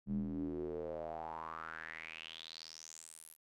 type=tone with band-pass filter sweep; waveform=square; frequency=40.27 Hz; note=E1; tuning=40 cents flat; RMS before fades=-44 dBFS; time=0.06-3.37 s; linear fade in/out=50 ms; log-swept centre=180 to 12000 Hz; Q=6.2; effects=none